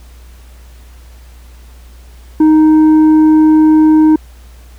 sine tone with tanh clipping, 311.1 Hz, D#4, in tune, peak -5 dBFS, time 2.4-4.16 s, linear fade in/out 5 ms, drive 5 dB, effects added 60 Hz sine -34 dBFS peak until 4.78 s + pink hiss -46 dBFS RMS until 4.78 s

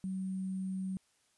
sine tone with sample-and-hold, 188.7 Hz, F#3, 34 cents sharp, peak -34 dBFS, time 0.04-0.97 s, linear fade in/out 0 ms, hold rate 8820 Hz, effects white hiss -72 dBFS RMS until 1.37 s + resampled to 24000 Hz

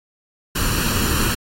pink noise with comb filter, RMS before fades -20 dBFS, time 0.55-1.35 s, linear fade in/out 10 ms, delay 0.7 ms, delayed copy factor +0.65, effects AAC 48 kbps

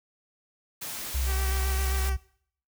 white noise, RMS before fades -36 dBFS, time 0.81-2.1 s, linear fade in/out 10 ms
sine tone with pitch glide, 64.8 to 65.52 Hz, C2 to C2, -16 to +3 cents, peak -25 dBFS, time 1.14-2.17 s, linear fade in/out 10 ms, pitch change +19 cents, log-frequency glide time 1.53-1.79 s
10% pulse tone with vibrato, 384.9 Hz, G4, 32 cents flat, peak -27 dBFS, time 1.25-2.17 s, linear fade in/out 50 ms, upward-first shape square, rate 7.5 Hz, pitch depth 17 cents each way
effects noise-tail reverb RT60 0.6 s tail -20 dB re dry

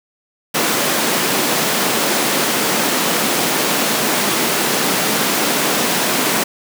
pink high-pass noise, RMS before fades -17 dBFS, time 0.54-6.44 s, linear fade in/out 10 ms, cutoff 190 Hz, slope 24 dB/octave, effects none

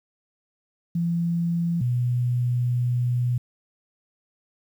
sine tone pair in turn, 170.1 / 122.69 Hz, F3 / B2, -45 / -11 cents, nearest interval tritone, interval 566 cents, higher first, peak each -21 / -20 dBFS, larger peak second, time 0.95-1.81 / 1.81-3.38 s, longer second, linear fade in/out 5 ms, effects 9-bit

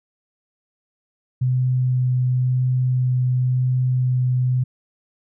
sine tone with vibrato, 126.9 Hz, B2, 47 cents sharp, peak -16 dBFS, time 1.41-4.64 s, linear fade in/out 10 ms, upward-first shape sine, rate 0.95 Hz, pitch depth 8 cents each way, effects none

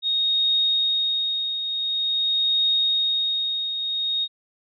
sine tone with tremolo, 3729 Hz, A#7, in tune, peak -17 dBFS, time 0.02-4.28 s, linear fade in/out 50 ms, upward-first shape triangle, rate 0.47 Hz, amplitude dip 60%, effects none

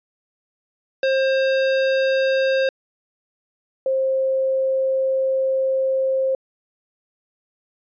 square / sine tone pair in turn, 532 / 529.7 Hz, C5 / C5, +29 / +21 cents, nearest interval unison, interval 8 cents, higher first, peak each -17 / -17 dBFS, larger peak neither, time 1.03-2.69 / 3.86-6.35 s, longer second, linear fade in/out 2 ms, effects resampled to 11025 Hz

